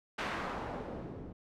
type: noise with low-pass filter sweep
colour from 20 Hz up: white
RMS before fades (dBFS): -40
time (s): 0.18-1.33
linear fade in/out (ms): 10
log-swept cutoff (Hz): 2000 to 250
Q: 0.89
effects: none